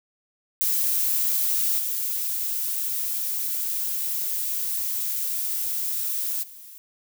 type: noise with level steps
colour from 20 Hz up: violet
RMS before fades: -23 / -27 / -44 dBFS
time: 0.61-6.78 s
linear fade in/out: 0 ms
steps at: 1.78 / 6.42 s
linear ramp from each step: 20 ms
effects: none